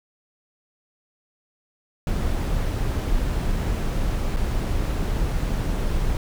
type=noise with dropouts; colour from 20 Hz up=brown; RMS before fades=-23 dBFS; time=2.07-6.17 s; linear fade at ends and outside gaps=1 ms; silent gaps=4.363-4.369 s; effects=none